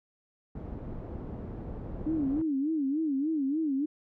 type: low-pass noise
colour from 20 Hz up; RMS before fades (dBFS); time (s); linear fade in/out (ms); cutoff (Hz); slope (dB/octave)
pink; -39; 0.55-2.42; 5; 480; 12
type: tone with vibrato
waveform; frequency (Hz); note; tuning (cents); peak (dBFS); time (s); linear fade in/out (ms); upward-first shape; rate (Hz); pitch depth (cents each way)
sine; 293.7; D4; 0; -26; 2.06-3.86; 10; sine; 3.4; 170
effects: none